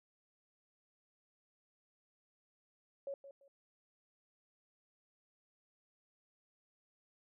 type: tone with echo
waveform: sine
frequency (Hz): 554.4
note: C#5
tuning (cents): 0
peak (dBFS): -39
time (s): 3.07-3.14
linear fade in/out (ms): 2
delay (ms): 170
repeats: 2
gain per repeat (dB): -12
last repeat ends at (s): 3.48
effects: none

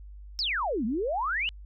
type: exponential two-way sweep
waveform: sine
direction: down then up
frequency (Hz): 5440 to 205.4 to 3049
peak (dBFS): -26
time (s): 0.39-1.49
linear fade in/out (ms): 0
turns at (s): 0.85
effects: added 50 Hz sine -42 dBFS peak until 1.65 s

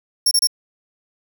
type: tone bursts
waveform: 25% pulse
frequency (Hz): 5500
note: F8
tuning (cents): -27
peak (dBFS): -8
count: 3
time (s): 0.26-0.472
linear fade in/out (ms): 5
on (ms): 52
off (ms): 28
effects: none

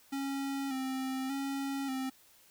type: tone with vibrato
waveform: square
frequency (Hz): 268.8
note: C4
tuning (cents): +47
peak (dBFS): -34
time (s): 0.12-2.1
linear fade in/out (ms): 10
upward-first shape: square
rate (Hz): 0.85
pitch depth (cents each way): 38
effects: white hiss -62 dBFS RMS until 2.5 s

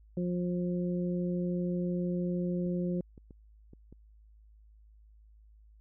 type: harmonic tone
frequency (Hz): 177.4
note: F3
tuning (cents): +27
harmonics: 1 / 2 / 3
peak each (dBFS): -30 / -36 / -40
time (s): 0.17-3.01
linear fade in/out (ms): 2
type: clicks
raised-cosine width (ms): 3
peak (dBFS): -38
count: 5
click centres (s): 2.664 / 3.178 / 3.308 / 3.734 / 3.926
effects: added 53 Hz sine -55 dBFS peak until 5.8 s

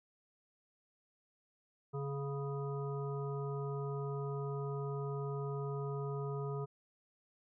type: harmonic tone with a mistuned harmonic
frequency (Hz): 140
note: C#3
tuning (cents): +18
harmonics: 1 / 3 / 5 / 7 / 9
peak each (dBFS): -38 / -41 / -51 / -51 / -49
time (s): 1.93-6.66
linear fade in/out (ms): 20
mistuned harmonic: 9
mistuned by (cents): -24
effects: none

